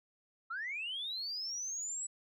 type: linear sweep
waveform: sine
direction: up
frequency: 1286 to 7902 Hz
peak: -36 dBFS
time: 0.5-2.07 s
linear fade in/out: 10 ms
effects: tanh soft clip ceiling -32 dBFS